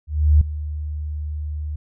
sine tone with ADSR envelope, 75.3 Hz, D2, 44 cents sharp, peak -8 dBFS, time 0.07-1.76 s, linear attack 340 ms, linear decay 4 ms, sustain -16 dB, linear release 6 ms, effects none

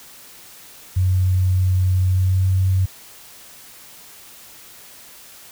sine tone with pitch glide, 92.5 to 94.06 Hz, F#2 to F#2, 0 to +29 cents, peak -14 dBFS, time 0.96-2.86 s, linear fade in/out 10 ms, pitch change +29 cents, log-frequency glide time 2.13-2.48 s, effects white hiss -43 dBFS RMS until 5.51 s

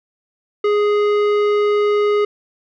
sine tone with tanh clipping, 415.3 Hz, G#4, in tune, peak -15 dBFS, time 0.64-2.25 s, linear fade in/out 5 ms, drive 14 dB, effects none

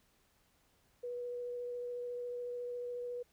sine tone with vibrato, 487.2 Hz, B4, 24 cents flat, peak -38 dBFS, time 1.03-3.23 s, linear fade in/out 10 ms, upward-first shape sine, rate 14 Hz, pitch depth 9 cents each way, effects pink hiss -72 dBFS RMS until 3.32 s

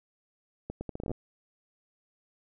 accelerating click train, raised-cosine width 2 ms, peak -22 dBFS, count 11, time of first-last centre 0.7-1.115 s, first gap 110 ms, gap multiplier 0.75, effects none

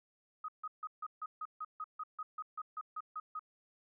sine tone bursts, 1256 Hz, D#6, 16 cents sharp, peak -38 dBFS, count 16, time 0.44-3.394 s, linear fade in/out 5 ms, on 44 ms, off 150 ms, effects none

